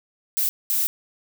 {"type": "noise bursts at uneven times", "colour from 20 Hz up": "violet", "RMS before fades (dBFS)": -22, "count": 2, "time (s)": [[0.37, 0.49], [0.7, 0.87]], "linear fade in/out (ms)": 0, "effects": []}